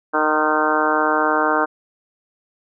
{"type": "harmonic tone with a mistuned harmonic", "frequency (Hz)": 154, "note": "D#3", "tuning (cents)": -17, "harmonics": [2, 3, 4, 5, 6, 7, 8, 9, 10], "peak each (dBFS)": [-24, -24, -24, -24, -24, -24, -24, -24, -24], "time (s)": [0.13, 1.66], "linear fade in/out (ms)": 20, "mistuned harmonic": 7, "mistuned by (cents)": -26, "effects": []}